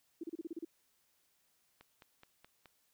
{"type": "tone bursts", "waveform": "sine", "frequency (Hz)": 329.6, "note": "E4", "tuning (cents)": 0, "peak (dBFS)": -38, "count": 8, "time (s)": [0.21, 0.649], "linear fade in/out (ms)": 5, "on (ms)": 26, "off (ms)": 33}
{"type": "click train", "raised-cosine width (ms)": 0.3, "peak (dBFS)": -39, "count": 5, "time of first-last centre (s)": [1.81, 2.657], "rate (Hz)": 4.72}
{"effects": ["white hiss -75 dBFS RMS until 2.93 s"]}